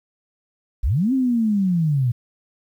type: linear two-way sweep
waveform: sine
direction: up then down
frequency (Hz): 39.1 to 270 to 116.1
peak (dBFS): -16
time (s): 0.83-2.12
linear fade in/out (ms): 10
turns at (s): 1.13
effects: 9-bit